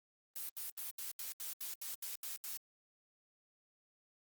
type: noise bursts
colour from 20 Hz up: blue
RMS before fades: -43 dBFS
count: 11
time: 0.36-2.57 s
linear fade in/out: 0 ms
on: 130 ms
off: 78 ms
effects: Opus 32 kbps